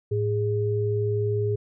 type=tone pair together; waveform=sine; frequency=108.41 / 411.9 Hz; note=A2 / G#4; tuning=-25 / -14 cents; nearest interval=octave + major seventh; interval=2311 cents; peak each=-24 / -25 dBFS; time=0.11-1.56 s; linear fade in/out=10 ms; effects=none